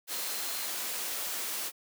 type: tone in noise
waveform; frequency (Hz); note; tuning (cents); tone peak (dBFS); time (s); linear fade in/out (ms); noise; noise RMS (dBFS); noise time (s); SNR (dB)
sine; 4148; C8; -16; -45; 0.08-0.69; 50; white; -35; 0.07-1.72; -13
effects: high-pass 300 Hz 12 dB/octave